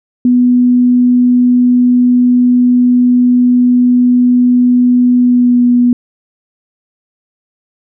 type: tone with pitch glide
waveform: sine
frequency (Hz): 246.9 to 243.9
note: B3 to B3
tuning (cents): 0 to -21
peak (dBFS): -5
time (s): 0.25-5.93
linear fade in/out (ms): 2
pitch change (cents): -21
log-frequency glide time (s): 5.19-5.63
effects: none